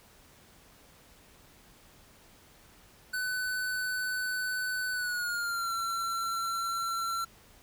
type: tone with pitch glide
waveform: square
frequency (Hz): 1503 to 1354.6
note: F#6 to E6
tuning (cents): +27 to +47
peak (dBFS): -31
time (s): 3.13-7.25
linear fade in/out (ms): 10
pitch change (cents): -180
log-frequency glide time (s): 4.91-5.74
effects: pink hiss -58 dBFS RMS until 7.62 s